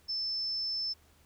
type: tone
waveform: sine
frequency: 5280 Hz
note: E8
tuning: 2 cents sharp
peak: -31 dBFS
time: 0.08-0.94 s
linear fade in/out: 20 ms
effects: added 77 Hz sine -65 dBFS peak until 1.25 s + pink hiss -65 dBFS RMS until 1.25 s